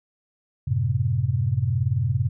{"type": "chord", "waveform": "sine", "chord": "F# diminished", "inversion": "none", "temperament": "equal", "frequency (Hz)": [92.5, 110, 130.81], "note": ["F#2", "A2", "C3"], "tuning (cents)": [0, 0, 0], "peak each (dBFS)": [-26, -24, -23], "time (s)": [0.67, 2.29], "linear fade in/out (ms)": 10, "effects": []}